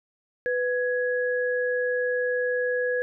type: tone pair together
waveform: sine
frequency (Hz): 496.5 / 1670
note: B4 / G#6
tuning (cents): +9 / +9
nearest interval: octave + major sixth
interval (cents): 2100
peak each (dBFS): -24 / -28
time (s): 0.46-3.02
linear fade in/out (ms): 0
effects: none